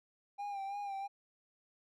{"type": "tone with vibrato", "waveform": "triangle", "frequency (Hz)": 799, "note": "G5", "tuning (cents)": 33, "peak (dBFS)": -36, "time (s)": [0.38, 1.08], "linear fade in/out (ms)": 20, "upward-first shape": "sine", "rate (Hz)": 3, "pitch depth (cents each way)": 44, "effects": []}